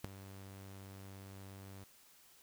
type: tone with ADSR envelope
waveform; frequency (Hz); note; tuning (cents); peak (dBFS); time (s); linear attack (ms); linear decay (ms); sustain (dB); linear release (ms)
sawtooth; 97.1; G2; -16; -32; 0.04-1.84; 5; 8; -14; 5
effects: white hiss -64 dBFS RMS until 2.42 s